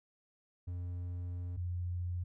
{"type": "tone pair in turn", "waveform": ["triangle", "sine"], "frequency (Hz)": [88.6, 88.6], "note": ["F2", "F2"], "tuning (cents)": [25, 25], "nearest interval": "unison", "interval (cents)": 0, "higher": "neither", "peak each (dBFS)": [-35, -34], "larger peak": "second", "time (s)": [[0.67, 1.57], [1.57, 2.24]], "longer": "first", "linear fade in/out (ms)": 10, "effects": []}